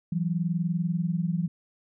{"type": "tone pair together", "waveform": "sine", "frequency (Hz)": [166.24, 186.6], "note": ["E3", "F#3"], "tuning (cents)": [15, 15], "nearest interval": "major second", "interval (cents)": 200, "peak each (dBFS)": [-26, -29], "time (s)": [0.12, 1.48], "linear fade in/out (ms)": 5, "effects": []}